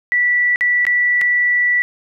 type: tone with dropouts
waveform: sine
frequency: 1959 Hz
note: B6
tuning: 15 cents flat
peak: -12 dBFS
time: 0.12-1.82 s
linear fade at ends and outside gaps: 0 ms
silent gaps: 0.559-0.609 / 0.852-0.867 / 1.213-1.216 s
effects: none